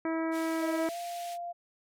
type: harmonic tone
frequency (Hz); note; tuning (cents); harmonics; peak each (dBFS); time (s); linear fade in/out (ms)
324.7; E4; -26; 1 / 2 / 3 / 4 / 5 / 6 / 7; -30 / -36 / -40 / -42 / -44 / -46 / -47; 0.05-0.89; 2
type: band-pass noise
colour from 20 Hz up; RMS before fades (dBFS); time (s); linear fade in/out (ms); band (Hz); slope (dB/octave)
pink; -48; 0.31-1.38; 50; 2100 to 14000; 24
type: tone with pitch glide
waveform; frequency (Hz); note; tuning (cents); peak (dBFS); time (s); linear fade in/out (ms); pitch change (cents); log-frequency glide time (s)
sine; 630 to 695; D#5 to F5; +21 to -9; -35; 0.6-1.53; 20; +170; 0.77-0.97
effects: none